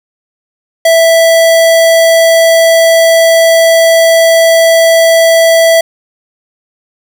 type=tone; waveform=square; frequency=659 Hz; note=E5; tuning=1 cent flat; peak=-4 dBFS; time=0.85-5.81 s; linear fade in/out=5 ms; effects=none